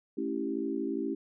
sine chord, A dominant seventh, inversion none, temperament equal, 220 / 277.2 / 329.6 / 392 Hz, A3 / C#4 / E4 / G4, 0 / 0 / 0 / 0 cents, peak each -38 / -34 / -35 / -36 dBFS, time 0.17-1.15 s, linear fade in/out 10 ms, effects none

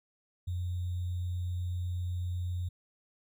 sine tone with sample-and-hold, 89.2 Hz, F2, 37 cents sharp, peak -31 dBFS, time 0.47-2.69 s, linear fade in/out 10 ms, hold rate 3675 Hz, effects none

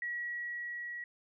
sine tone with level ramp, 1920 Hz, B6, 49 cents flat, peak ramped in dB -34 to -39 dBFS, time 0.02-1.04 s, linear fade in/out 2 ms, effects none

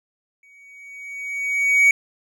triangle tone with exponential growth, 2252 Hz, C#7, 27 cents sharp, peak -8 dBFS, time 0.43-1.91 s, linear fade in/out 2 ms, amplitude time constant 320 ms, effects none

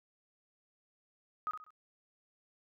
sine tone with echo, 1255 Hz, D#6, 15 cents sharp, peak -32 dBFS, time 1.47-1.51 s, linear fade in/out 0 ms, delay 65 ms, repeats 3, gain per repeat -9 dB, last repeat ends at 1.705 s, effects none

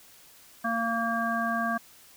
harmonic tone, 229.8 Hz, A#3, 25 cents flat, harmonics 1 / 3 / 5 / 7, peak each -31 / -31 / -31 / -31 dBFS, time 0.64-1.78 s, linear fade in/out 10 ms, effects white hiss -54 dBFS RMS until 2.16 s

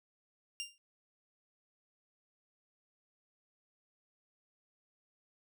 20% pulse tone with exponential decay, 2794 Hz, F7, in tune, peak -30 dBFS, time 0.6-0.78 s, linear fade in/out 0 ms, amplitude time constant 39 ms, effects none

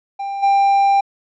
triangle tone with level steps, 793 Hz, G5, 20 cents sharp, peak -20 / -9 dBFS, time 0.19-1.01 s, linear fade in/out 10 ms, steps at 0.42 s, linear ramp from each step 20 ms, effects resampled to 16000 Hz

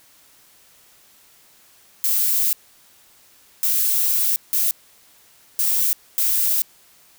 violet noise bursts at uneven times, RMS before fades -19 dBFS, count 5, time 2.04-2.53 / 3.63-4.36 / 4.53-4.71 / 5.59-5.93 / 6.18-6.62 s, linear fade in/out 0 ms, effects white hiss -53 dBFS RMS until 7.18 s

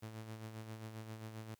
sawtooth tone with tremolo, 110.2 Hz, A2, 3 cents sharp, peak -40 dBFS, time 0.02-1.55 s, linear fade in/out 10 ms, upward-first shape sine, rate 7.5 Hz, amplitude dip 50%, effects white hiss -75 dBFS RMS until 1.59 s

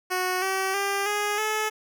10% pulse tone with pitch steps, 367.6 / 382.5 / 398.1 / 414.3 / 431.1 Hz, F#4 / G4 / G4 / G#4 / A4, -11 / -42 / +27 / -4 / -35 cents, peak -16 dBFS, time 0.1-1.7 s, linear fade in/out 20 ms, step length 320 ms, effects none

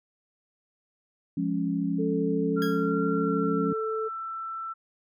sine chord, Db major, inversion first, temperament equal, 174.61 / 207.7 / 277.2 Hz, F3 / Ab3 / Db4, 0 / 0 / 0 cents, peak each -29 / -31 / -28 dBFS, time 1.37-3.73 s, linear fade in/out 5 ms
sine tone, 440 Hz, A4, in tune, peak -28 dBFS, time 1.98-4.09 s, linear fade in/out 20 ms
sine tone with pitch glide, 1376 to 1333 Hz, F6 to E6, -26 to +19 cents, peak -32 dBFS, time 2.56-4.74 s, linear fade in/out 20 ms, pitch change -55 cents, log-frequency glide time 3.06-3.87 s
20% pulse tone with exponential decay, 1638 Hz, G#6, 24 cents flat, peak -27 dBFS, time 2.62-2.92 s, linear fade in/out 1 ms, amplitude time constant 65 ms
effects none

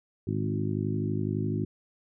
harmonic tone with a mistuned harmonic, 51.91 Hz, G#1, in tune, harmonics 2 / 3 / 4 / 5 / 6 / 7, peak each -31 / -33 / -34 / -35 / -36 / -36 dBFS, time 0.27-1.65 s, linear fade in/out 5 ms, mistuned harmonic 2, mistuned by +33 cents, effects none

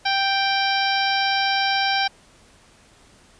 harmonic tone with a mistuned harmonic, 784 Hz, G5, in tune, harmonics 1 / 2 / 3 / 4 / 5 / 6 / 7, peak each -22 / -25 / -27 / -28 / -29 / -30 / -30 dBFS, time 0.05-2.08 s, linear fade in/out 10 ms, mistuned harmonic 6, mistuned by +23 cents, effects pink hiss -53 dBFS RMS until 3.39 s + resampled to 22050 Hz

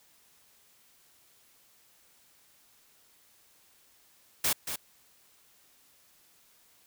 white noise with echo, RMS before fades -27 dBFS, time 4.44-4.53 s, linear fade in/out 5 ms, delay 230 ms, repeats 1, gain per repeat -8 dB, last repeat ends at 4.76 s, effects white hiss -63 dBFS RMS until 6.86 s

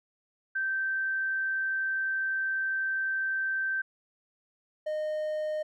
sine / triangle tone pair in turn, 1557 / 614.5 Hz, G6 / D#5, -12 / -22 cents, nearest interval octave + major third, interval 1610 cents, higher first, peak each -27 dBFS, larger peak neither, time 0.55-3.82 / 4.86-5.63 s, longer first, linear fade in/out 10 ms, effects none

